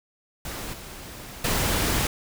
pink noise with level steps, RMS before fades -34 / -40 / -24 dBFS, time 0.45-2.07 s, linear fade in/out 2 ms, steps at 0.73 / 1.44 s, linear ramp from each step 5 ms, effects none

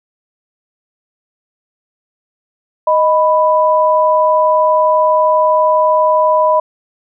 sine tone pair together, 622.3 / 990 Hz, D#5 / B5, 0 / +4 cents, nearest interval minor sixth, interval 804 cents, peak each -11 dBFS, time 2.87-6.6 s, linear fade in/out 5 ms, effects none

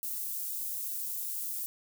white high-pass noise, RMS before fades -36 dBFS, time 0.03-1.66 s, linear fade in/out 0 ms, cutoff 11000 Hz, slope 12 dB/octave, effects none

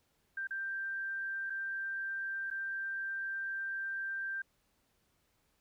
sine tone with dropouts, 1576 Hz, G6, 9 cents sharp, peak -35 dBFS, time 0.37-4.42 s, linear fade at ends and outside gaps 5 ms, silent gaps 0.472-0.507 / 1.499-1.502 / 2.503-2.511 s, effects pink hiss -75 dBFS RMS until 5.6 s

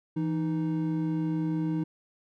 triangle tone pair together, 164.81 / 311.1 Hz, E3 / D#4, 0 / 0 cents, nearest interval major seventh, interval 1100 cents, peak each -27 dBFS, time 0.16-1.84 s, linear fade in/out 10 ms, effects none

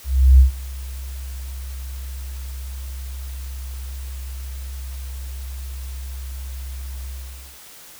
sine tone with ADSR envelope, 65.41 Hz, C2, in tune, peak -5 dBFS, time 0.04-7.59 s, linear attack 350 ms, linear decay 120 ms, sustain -23 dB, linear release 490 ms, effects white hiss -43 dBFS RMS until 7.99 s

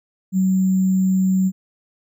sine tone with sample-and-hold, 188.1 Hz, F#3, 29 cents sharp, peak -14 dBFS, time 0.32-1.52 s, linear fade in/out 50 ms, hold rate 7350 Hz, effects none

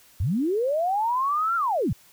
sine linear two-way sweep, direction up then down, 69.7 to 1396.9 to 69.7 Hz, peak -21 dBFS, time 0.2-1.93 s, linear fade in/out 5 ms, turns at 1.56 s, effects white hiss -55 dBFS RMS until 2.12 s

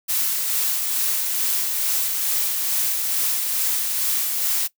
blue noise with tremolo, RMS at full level -21 dBFS, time 0.08-4.68 s, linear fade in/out 20 ms, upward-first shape sine, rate 2.3 Hz, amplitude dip 30%, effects noise-tail reverb RT60 0.1 s tail -19 dB re dry

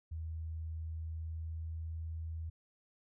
sine tone with pitch glide, 80.4 to 81.01 Hz, E2 to E2, -43 to -30 cents, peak -38 dBFS, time 0.11-2.5 s, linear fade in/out 10 ms, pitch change +13 cents, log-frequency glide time 0.83-1.94 s, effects none

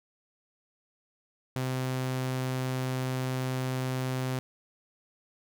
sawtooth tone, 129.3 Hz, C3, 20 cents flat, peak -25 dBFS, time 1.56-4.39 s, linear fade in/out 0 ms, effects none

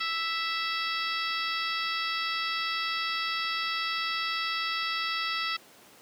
harmonic tone with a mistuned harmonic, 659.3 Hz, E5, in tune, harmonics 2 / 3 / 4 / 5 / 6 / 7 / 8, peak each -33 / -35 / -36 / -37 / -38 / -38 / -39 dBFS, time 0-5.57 s, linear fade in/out 10 ms, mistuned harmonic 6, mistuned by -32 cents, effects pink hiss -54 dBFS RMS until 6.01 s + high-pass 200 Hz 12 dB/octave

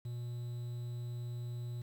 triangle tone with quantisation, 120.3 Hz, B2, 45 cents flat, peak -36 dBFS, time 0.05-1.82 s, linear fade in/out 5 ms, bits 10, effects none

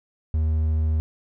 triangle tone, 78.4 Hz, D#2, 14 cents sharp, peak -17 dBFS, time 0.34-1 s, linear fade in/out 0 ms, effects none

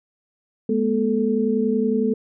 sine tone cluster, 210.6 / 241.4 / 437.2 Hz, G#3 / B3 / A4, +24 / -39 / -11 cents, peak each -22 dBFS, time 0.69-2.14 s, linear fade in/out 5 ms, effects none

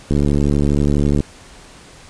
click train, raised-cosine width 3 ms, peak -4 dBFS, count 80, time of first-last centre 0.11-1.204 s, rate 72.2 Hz, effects pink hiss -42 dBFS RMS until 2.09 s + resampled to 22050 Hz

